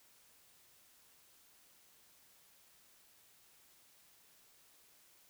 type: silence
effects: white hiss -66 dBFS RMS until 5.29 s